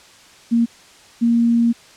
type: tone pair in turn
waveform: sine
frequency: 233.1 / 233.9 Hz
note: A#3 / A#3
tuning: 0 / +6 cents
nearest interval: unison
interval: 6 cents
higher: second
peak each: -12 dBFS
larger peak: neither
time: 0.51-0.66 / 1.21-1.73 s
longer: second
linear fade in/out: 20 ms
effects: white hiss -46 dBFS RMS until 1.96 s + low-pass 7000 Hz 12 dB/octave